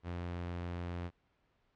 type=tone; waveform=sawtooth; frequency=87.31 Hz; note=F2; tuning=in tune; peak=-34 dBFS; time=0.03-1.11 s; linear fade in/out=50 ms; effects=pink hiss -75 dBFS RMS until 1.75 s + low-pass 3000 Hz 12 dB/octave